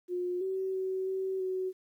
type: tone with pitch steps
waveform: sine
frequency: 358 / 380.2 / 377.4 / 380.5 / 373.6 Hz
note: F4 / F#4 / F#4 / F#4 / F#4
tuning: +43 / +47 / +34 / +48 / +17 cents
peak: -30 dBFS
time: 0.08-1.73 s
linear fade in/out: 50 ms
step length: 330 ms
effects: 11-bit